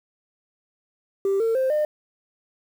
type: tone with pitch steps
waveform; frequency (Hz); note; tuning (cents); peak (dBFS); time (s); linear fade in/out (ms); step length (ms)
sine; 392 / 452.9 / 523.3 / 604.5; G4 / A#4 / C5 / D5; 0 / -50 / 0 / +50; -17; 1.25-1.85; 2; 150
effects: tanh soft clip ceiling -17 dBFS + 8-bit